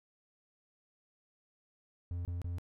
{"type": "tone bursts", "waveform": "triangle", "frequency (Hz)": 87.31, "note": "F2", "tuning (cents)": 0, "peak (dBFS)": -33, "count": 3, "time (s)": [2.11, 2.584], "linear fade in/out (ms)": 0, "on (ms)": 140, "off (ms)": 27, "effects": []}